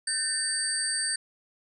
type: tone cluster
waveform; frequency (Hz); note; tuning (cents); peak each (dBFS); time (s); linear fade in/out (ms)
sine; 1544 / 1803 / 4624 / 8470 / 8850; G6 / A6 / D8 / C9 / C#9; -27 / +42 / -28 / +20 / -4; -38 / -35 / -30 / -32 / -32; 0.07-1.16; 5
effects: none